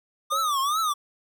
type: tone with vibrato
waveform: square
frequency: 1187 Hz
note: D6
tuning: 18 cents sharp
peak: -23 dBFS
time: 0.3-0.94 s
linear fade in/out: 20 ms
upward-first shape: triangle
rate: 2.5 Hz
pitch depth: 210 cents each way
type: tone with exponential decay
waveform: sine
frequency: 550 Hz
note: C#5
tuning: 14 cents flat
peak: -29 dBFS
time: 0.32-0.58 s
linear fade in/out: 5 ms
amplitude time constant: 55 ms
effects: none